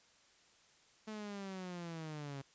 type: linear sweep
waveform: sawtooth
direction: down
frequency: 218.4 to 135.2 Hz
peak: -39 dBFS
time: 1.07-2.42 s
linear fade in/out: 10 ms
effects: white hiss -67 dBFS RMS until 2.54 s + resampled to 16000 Hz